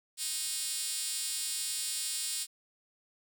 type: tone with high-pass filter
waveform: 5% pulse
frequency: 311.1 Hz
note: D#4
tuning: in tune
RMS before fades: -35 dBFS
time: 0.17-2.47 s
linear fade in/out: 50 ms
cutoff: 6100 Hz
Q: 2.4
effects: none